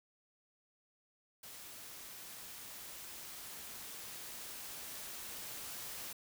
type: noise with level ramp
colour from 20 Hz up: white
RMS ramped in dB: -51 to -45 dBFS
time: 1.43-6.13 s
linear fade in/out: 5 ms
effects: none